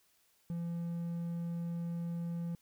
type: tone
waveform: triangle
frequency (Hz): 170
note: F3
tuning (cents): -46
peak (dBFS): -33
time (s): 0.5-2.55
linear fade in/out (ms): 0
effects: white hiss -71 dBFS RMS until 2.61 s

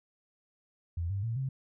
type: tone with pitch steps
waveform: sine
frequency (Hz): 84.9 / 98.66 / 114.64 / 133.22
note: F2 / G2 / A#2 / C3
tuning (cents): -48 / +12 / -28 / +32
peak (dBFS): -30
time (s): 0.97-1.49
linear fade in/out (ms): 5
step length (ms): 130
effects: none

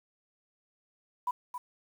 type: tone with echo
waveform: sine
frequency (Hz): 987.8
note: B5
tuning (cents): 0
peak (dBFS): -27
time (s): 1.27-1.31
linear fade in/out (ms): 5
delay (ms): 270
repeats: 1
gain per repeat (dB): -8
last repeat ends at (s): 1.58
effects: 9-bit

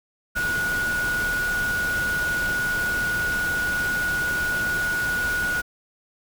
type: tone in noise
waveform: sine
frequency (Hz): 1456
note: F#6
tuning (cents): -28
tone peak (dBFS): -22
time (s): 0.35-5.62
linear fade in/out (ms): 20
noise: pink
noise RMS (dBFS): -32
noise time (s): 0.35-5.62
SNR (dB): +7
effects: none

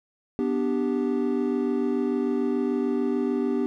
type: chord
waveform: triangle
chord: G major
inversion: first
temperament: equal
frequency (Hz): 246.9 / 293.7 / 392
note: B3 / D4 / G4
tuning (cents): 0 / 0 / 0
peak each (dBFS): -24 / -26 / -25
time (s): 0.39-3.66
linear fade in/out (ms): 0
effects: none

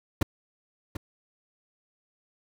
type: noise with echo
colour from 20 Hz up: brown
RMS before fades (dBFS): -21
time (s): 0.21-0.23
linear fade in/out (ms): 5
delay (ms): 740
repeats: 1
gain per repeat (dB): -11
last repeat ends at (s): 0.97
effects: none

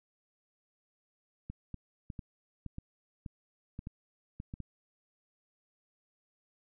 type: clicks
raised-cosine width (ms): 5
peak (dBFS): -28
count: 12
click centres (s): 1.5 / 1.743 / 2.102 / 2.192 / 2.663 / 2.784 / 3.262 / 3.791 / 3.871 / 4.401 / 4.539 / 4.603
effects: none

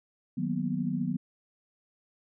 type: chord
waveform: sine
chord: B major seventh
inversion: first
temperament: equal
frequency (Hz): 155.56 / 185 / 233.1 / 246.9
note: D#3 / F#3 / A#3 / B3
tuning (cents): 0 / 0 / 0 / 0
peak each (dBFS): -34 / -32 / -36 / -32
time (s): 0.37-1.17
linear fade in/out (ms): 10
effects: none

